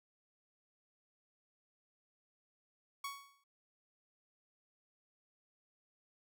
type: tone with exponential decay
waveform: sawtooth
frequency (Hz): 1116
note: C#6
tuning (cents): +11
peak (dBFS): -34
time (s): 3.04-3.44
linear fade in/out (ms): 5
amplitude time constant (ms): 86
effects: none